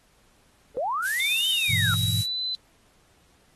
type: linear two-way sweep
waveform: sine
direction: up then down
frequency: 464.7 to 3136 to 1332 Hz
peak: -24 dBFS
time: 0.77-1.94 s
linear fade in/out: 0 ms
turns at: 1.49 s
type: noise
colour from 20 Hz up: violet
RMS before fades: -28 dBFS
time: 1.02-2.27 s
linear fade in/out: 50 ms
type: tone with pitch glide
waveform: sine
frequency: 3588 to 4027 Hz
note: A7 to B7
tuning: +33 to +33 cents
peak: -26 dBFS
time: 1.2-2.55 s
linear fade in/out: 0 ms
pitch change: +200 cents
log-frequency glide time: 1.31-2.42 s
type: chord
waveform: sine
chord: E diminished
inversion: first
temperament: just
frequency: 98.89 / 118.67 / 164.81 Hz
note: G2 / Bb2 / E3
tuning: +16 / +31 / 0 cents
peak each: -27 / -28 / -33 dBFS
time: 1.69-2.22 s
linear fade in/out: 10 ms
effects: pink hiss -62 dBFS RMS until 3.55 s + AAC 32 kbps